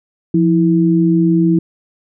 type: tone pair together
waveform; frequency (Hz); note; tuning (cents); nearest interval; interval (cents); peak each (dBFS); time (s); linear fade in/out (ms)
sine; 172.9 / 326.4; F3 / E4; -17 / -17; major seventh; 1100; -12; 0.34-1.59; 5
effects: none